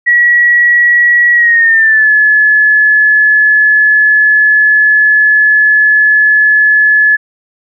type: tone with pitch glide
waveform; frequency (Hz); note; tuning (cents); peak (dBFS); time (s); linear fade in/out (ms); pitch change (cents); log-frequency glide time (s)
sine; 1923 to 1713.2; B6 to A6; -47 to -47; -4; 0.06-7.17; 20; -200; 1.33-2.11
effects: none